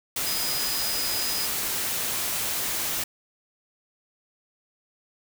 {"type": "tone in noise", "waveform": "sine", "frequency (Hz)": 4978, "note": "D#8", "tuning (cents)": 0, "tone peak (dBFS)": -30, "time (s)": [0.26, 1.46], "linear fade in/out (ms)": 5, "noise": "white", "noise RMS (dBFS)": -28, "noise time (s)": [0.16, 3.04], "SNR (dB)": -5, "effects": []}